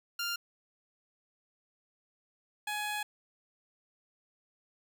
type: tone pair in turn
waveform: 15% pulse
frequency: 1396.9 / 838.6 Hz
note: F6 / G#5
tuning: 0 / +17 cents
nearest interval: major sixth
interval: 883 cents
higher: first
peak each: -26 / -27 dBFS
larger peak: first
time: 0.19-0.36 / 2.67-3.03 s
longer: second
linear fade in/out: 5 ms
effects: none